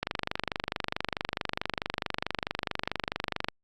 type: click train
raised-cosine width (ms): 0.3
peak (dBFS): -12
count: 86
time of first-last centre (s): 0.03-3.485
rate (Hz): 24.6
effects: Opus 48 kbps